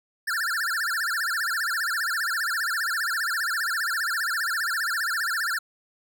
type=tone with vibrato; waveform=square; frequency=1568 Hz; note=G6; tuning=in tune; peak=-25 dBFS; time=0.27-5.59 s; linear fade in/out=10 ms; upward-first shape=sine; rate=15 Hz; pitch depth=260 cents each way; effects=none